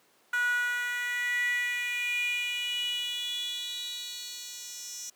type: tone with high-pass filter sweep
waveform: 10% pulse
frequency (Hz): 486.9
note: B4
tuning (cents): -25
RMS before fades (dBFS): -32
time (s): 0.33-5.1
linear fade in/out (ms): 5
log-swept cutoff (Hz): 1400 to 5600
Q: 8.1
effects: pink hiss -64 dBFS RMS until 5.15 s + high-pass 300 Hz 12 dB/octave